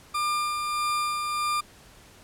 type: tone with tremolo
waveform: 40% pulse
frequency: 1200 Hz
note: D6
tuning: 37 cents sharp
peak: -23 dBFS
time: 0.14-1.61 s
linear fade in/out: 10 ms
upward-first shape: sine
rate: 1.6 Hz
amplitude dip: 35%
effects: pink hiss -52 dBFS RMS until 2.23 s + low-pass 12000 Hz 12 dB/octave